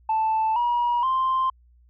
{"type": "tone with pitch steps", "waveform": "sine", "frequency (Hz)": [880, 959.6, 1046.5], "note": ["A5", "A#5", "C6"], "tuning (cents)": [0, 50, 0], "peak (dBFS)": -18, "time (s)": [0.09, 1.5], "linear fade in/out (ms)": 5, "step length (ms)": 470, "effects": ["tanh soft clip ceiling -17 dBFS", "added 60 Hz sine -53 dBFS peak until 1.89 s"]}